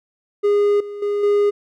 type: tone with level steps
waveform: triangle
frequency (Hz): 410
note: G#4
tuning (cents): -22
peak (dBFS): -11 / -26 / -16 / -11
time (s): 0.43-1.51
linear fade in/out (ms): 20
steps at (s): 0.8 / 1.02 / 1.23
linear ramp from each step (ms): 5
effects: none